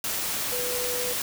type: tone in noise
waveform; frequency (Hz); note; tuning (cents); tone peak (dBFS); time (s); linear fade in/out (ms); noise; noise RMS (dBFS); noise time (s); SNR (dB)
sine; 493.9; B4; 0; -31; 0.52-1.13; 2; white; -29; 0.04-1.22; -5
effects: none